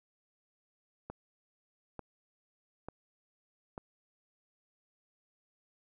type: click train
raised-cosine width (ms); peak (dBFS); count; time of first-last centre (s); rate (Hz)
1; -27; 4; 1.1-3.779; 1.12
effects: none